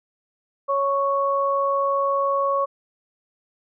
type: tone pair together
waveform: sine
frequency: 554.4 / 1108.7 Hz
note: C#5 / C#6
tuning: 0 / 0 cents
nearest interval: octave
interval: 1200 cents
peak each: -22 / -21 dBFS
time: 0.68-2.66 s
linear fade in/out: 20 ms
effects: none